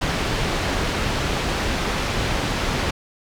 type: low-pass noise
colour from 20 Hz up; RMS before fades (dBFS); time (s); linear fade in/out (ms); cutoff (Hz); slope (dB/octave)
pink; -23; 0.01-2.91; 10; 4700; 12
effects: none